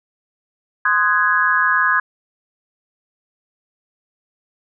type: chord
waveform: sine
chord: Ab dominant seventh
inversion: first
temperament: just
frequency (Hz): 1038.3 / 1245.9 / 1495.1 / 1661.2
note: C6 / Eb6 / Gb6 / Ab6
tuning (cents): -14 / +2 / +18 / 0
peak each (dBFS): -20 / -20 / -21 / -16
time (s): 0.85-2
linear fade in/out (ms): 5
effects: none